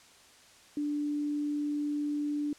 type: tone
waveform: sine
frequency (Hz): 293.7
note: D4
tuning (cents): 0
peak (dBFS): -29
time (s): 0.77-2.53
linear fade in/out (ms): 2
effects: white hiss -57 dBFS RMS until 2.58 s + low-pass 8000 Hz 12 dB/octave